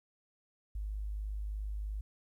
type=tone; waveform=sine; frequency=51.5 Hz; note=G#1; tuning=14 cents flat; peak=-35 dBFS; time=0.75-2.01 s; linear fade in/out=5 ms; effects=12-bit